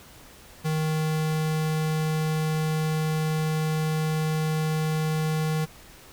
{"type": "tone", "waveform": "square", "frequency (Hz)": 156.4, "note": "D#3", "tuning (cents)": 9, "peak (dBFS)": -24, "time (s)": [0.64, 5.66], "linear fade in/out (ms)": 20, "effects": ["pink hiss -49 dBFS RMS until 6.12 s"]}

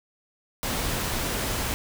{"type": "noise", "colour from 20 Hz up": "pink", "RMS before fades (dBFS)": -28, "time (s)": [0.63, 1.74], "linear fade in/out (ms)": 0, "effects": []}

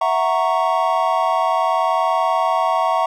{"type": "chord", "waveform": "triangle", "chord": "F# dominant seventh", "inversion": "third", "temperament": "equal with one note detuned", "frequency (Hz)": [659.3, 740, 929.6, 1108.7], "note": ["E5", "F#5", "A#5", "C#6"], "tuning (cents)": [0, 0, -5, 0], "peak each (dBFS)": -19, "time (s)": [0.01, 3.06], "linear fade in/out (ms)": 5, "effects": []}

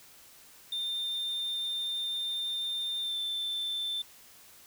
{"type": "tone with pitch glide", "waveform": "sine", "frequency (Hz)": [3606, 3546], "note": ["A7", "A7"], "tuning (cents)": [42, 13], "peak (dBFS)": -28, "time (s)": [0.72, 4.02], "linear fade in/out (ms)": 5, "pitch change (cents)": -29, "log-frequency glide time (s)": [2.99, 3.17], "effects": ["tanh soft clip ceiling -30 dBFS", "white hiss -55 dBFS RMS until 4.66 s"]}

